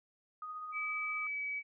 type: tone with tremolo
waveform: sine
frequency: 1244.5 Hz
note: D#6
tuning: in tune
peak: -39 dBFS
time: 0.42-1.27 s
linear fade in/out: 2 ms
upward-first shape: triangle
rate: 15 Hz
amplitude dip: 35%
type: tone with pitch glide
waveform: sine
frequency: 2300 to 2280 Hz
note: D7 to C#7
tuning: -37 to +48 cents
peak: -35 dBFS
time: 0.72-1.63 s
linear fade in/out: 50 ms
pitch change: -15 cents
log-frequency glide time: 1.18-1.45 s
effects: none